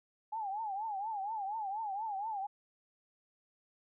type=tone with vibrato; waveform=sine; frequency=833 Hz; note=G#5; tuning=5 cents sharp; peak=-35 dBFS; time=0.32-2.47 s; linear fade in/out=10 ms; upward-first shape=triangle; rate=4.2 Hz; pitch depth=170 cents each way; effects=none